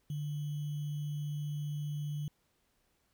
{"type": "tone with sample-and-hold", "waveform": "sine", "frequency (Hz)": 147.5, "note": "D3", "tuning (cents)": 8, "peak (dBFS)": -34, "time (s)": [0.1, 2.28], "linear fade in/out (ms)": 2, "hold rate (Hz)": 3150, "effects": ["pink hiss -75 dBFS RMS until 3.13 s"]}